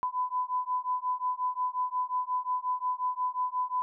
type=beating tone pair; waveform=sine; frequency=1000 / 1005.6 Hz; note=B5 / B5; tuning=+21 / +31 cents; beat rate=5.6 Hz; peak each=-31 dBFS; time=0.03-3.82 s; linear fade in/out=0 ms; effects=none